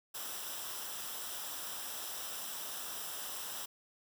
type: noise with comb filter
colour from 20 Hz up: white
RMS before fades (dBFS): -42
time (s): 0.14-3.66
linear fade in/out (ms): 10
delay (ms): 0.45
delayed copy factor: -0.6
effects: none